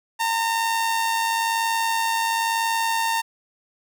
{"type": "tone with amplitude modulation", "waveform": "sawtooth", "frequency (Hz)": 912, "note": "A#5", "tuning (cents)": -38, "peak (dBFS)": -15, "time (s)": [0.19, 3.22], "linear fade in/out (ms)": 20, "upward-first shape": "sine", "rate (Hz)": 101, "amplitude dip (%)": 40, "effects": []}